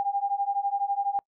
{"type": "beating tone pair", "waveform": "sine", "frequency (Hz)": [794, 806], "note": ["G5", "G5"], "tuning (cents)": [22, 48], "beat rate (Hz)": 12, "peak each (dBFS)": [-28, -27], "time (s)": [0, 1.19], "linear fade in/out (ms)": 0, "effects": ["noise-tail reverb RT60 0.1 s tail -26 dB re dry"]}